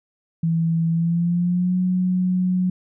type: tone with pitch glide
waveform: sine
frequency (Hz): 164.81 to 182.87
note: E3 to F#3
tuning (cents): 0 to -20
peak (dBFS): -17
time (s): 0.43-2.7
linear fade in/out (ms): 5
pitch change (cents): +180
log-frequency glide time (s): 0.9-1.77
effects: none